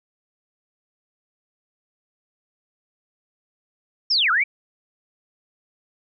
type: linear two-way sweep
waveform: sine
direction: down then up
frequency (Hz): 5588 to 1246 to 2391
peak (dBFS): -16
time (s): 4.1-4.44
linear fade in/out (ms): 10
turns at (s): 4.31
effects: none